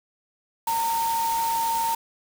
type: tone in noise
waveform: sine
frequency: 916 Hz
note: A#5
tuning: 31 cents flat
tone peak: -22 dBFS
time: 0.67-1.95 s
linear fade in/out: 5 ms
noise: white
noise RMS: -33 dBFS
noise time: 0.67-1.95 s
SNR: +8 dB
effects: none